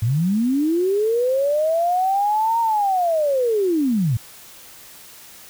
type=linear two-way sweep; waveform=sine; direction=up then down; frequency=103.83 to 932.3 to 103.83 Hz; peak=-16 dBFS; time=0.02-4.17 s; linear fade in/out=5 ms; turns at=2.6 s; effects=white hiss -43 dBFS RMS until 5.49 s